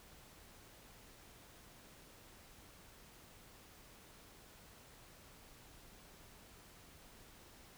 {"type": "silence", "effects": ["pink hiss -60 dBFS RMS until 7.77 s"]}